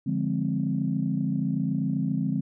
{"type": "chord", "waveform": "sine", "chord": "D half-diminished seventh", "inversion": "none", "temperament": "equal", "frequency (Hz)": [146.83, 174.61, 207.7, 261.6], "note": ["D3", "F3", "Ab3", "C4"], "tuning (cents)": [0, 0, 0, 0], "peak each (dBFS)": -29, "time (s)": [0.06, 2.41], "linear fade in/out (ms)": 10, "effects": ["tanh soft clip ceiling -13 dBFS"]}